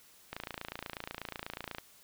click train, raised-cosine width 0.3 ms, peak -22 dBFS, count 42, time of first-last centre 0.33-1.784 s, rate 28.2 Hz, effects white hiss -60 dBFS RMS until 2.03 s

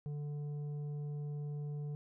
sine tone with tanh clipping, 146.83 Hz, D3, in tune, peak -39 dBFS, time 0.06-1.95 s, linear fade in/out 0 ms, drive 7 dB, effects none

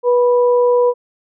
sine tone pair together, 488.4 / 983 Hz, B4 / B5, -19 / -8 cents, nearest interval octave, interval 1211 cents, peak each -10 / -20 dBFS, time 0.03-0.94 s, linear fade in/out 50 ms, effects none

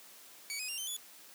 15% pulse tone with pitch steps, 2264 / 2512 / 2787 / 3093 / 3432 Hz, C#7 / D#7 / F7 / G7 / A7, +36 / +16 / -4 / -24 / -44 cents, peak -30 dBFS, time 0.5-0.965 s, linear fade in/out 0 ms, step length 93 ms, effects white hiss -55 dBFS RMS until 1.34 s + high-pass 200 Hz 12 dB/octave

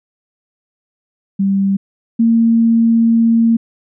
sine tone pair in turn, 196 / 229.1 Hz, G3 / A#3, 0 / -30 cents, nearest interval minor third, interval 270 cents, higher second, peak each -11 / -8 dBFS, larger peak second, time 1.39-1.77 / 2.19-3.57 s, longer second, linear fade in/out 10 ms, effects none

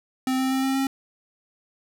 square tone with pitch steps, 259.8 / 262.2 / 264.6 / 267.1 / 269.6 Hz, C4 / C4 / C4 / C4 / C#4, -12 / +4 / +20 / +36 / -48 cents, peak -22 dBFS, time 0.27-0.87 s, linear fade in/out 2 ms, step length 120 ms, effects none

